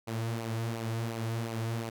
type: tone with flanger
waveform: sawtooth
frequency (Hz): 114.1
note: A#2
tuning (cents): -37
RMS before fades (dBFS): -34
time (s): 0.07-1.9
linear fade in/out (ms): 10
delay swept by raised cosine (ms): 0.56 to 5.16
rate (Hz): 2.8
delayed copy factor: -0.55
effects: none